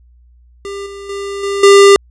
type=tone with level steps; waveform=square; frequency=398.6 Hz; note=G4; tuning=29 cents sharp; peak=-23 / -28 / -21 / -16 / -3 dBFS; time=0.65-1.96 s; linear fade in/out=0 ms; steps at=0.86 / 1.09 / 1.43 / 1.63 s; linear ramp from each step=5 ms; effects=added 60 Hz sine -43 dBFS peak until 2.1 s + resampled to 22050 Hz